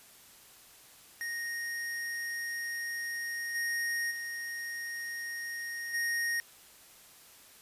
square tone with level steps, 1864.7 Hz, A#6, in tune, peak -35 / -31 / -37 / -30 dBFS, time 1.21-6.4 s, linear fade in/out 0 ms, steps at 3.54 / 4.1 / 5.93 s, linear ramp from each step 20 ms, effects white hiss -56 dBFS RMS until 7.61 s + resampled to 32000 Hz

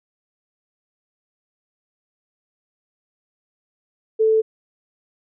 sine tone, 440 Hz, A4, in tune, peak -13 dBFS, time 4.19-4.42 s, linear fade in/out 20 ms, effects none

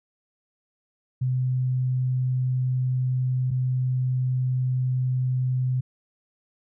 sine tone pair in turn, 127.8 / 127.8 Hz, C3 / C3, -40 / -40 cents, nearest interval unison, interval 0 cents, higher neither, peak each -21 dBFS, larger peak neither, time 1.21-3.51 / 3.51-5.81 s, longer neither, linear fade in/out 10 ms, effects none

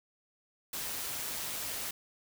white noise with amplitude modulation, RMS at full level -36 dBFS, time 0.73-1.91 s, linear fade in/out 5 ms, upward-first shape sine, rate 160 Hz, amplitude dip 35%, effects none

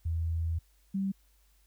sine tone pair in turn, 82.41 / 194.37 Hz, E2 / G3, 0 / -14 cents, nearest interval octave + minor third, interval 1486 cents, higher second, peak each -28 dBFS, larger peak neither, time 0.05-0.59 / 0.94-1.12 s, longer first, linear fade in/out 10 ms, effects added 50 Hz sine -63 dBFS peak until 1.66 s + white hiss -70 dBFS RMS until 1.66 s

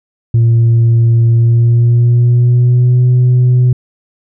sine tone with pitch glide, 115.9 to 124.94 Hz, A#2 to B2, -10 to +20 cents, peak -3 dBFS, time 0.34-3.73 s, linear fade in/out 5 ms, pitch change +130 cents, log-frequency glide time 1.33-3.06 s, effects tanh soft clip ceiling -4 dBFS

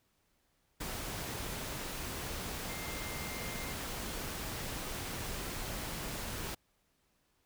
sine tone in noise, 2103 Hz, C7, 8 cents sharp, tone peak -47 dBFS, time 2.68-3.73 s, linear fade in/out 10 ms, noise pink, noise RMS -40 dBFS, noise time 0.8-6.55 s, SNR -10 dB, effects pink hiss -75 dBFS RMS until 7.45 s

